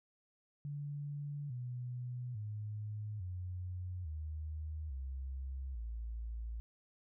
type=tone with pitch steps; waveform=sine; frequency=144.5 / 123.63 / 105.78 / 90.51 / 77.44 / 66.25 / 56.69 Hz; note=D3 / B2 / G#2 / F#2 / D#2 / C2 / A#1; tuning=-28 / +2 / +32 / -38 / -8 / +22 / -48 cents; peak=-39 dBFS; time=0.65-6.6 s; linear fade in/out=0 ms; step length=850 ms; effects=none